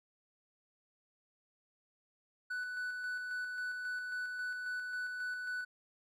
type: tone with tremolo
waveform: triangle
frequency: 1489 Hz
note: F#6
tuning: 11 cents sharp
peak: -34 dBFS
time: 2.5-5.65 s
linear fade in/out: 10 ms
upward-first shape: square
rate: 3.7 Hz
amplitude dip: 30%
effects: none